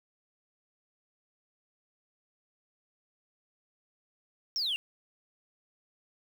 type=exponential sweep; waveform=sine; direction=down; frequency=5660 to 2700 Hz; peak=-27 dBFS; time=4.56-4.76 s; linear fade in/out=0 ms; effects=tanh soft clip ceiling -26 dBFS + 9-bit